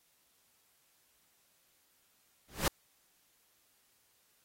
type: noise with exponential growth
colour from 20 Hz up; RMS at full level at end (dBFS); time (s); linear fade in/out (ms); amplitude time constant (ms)
pink; -26; 2.48-2.68; 2; 43
effects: white hiss -71 dBFS RMS until 4.44 s + AAC 48 kbps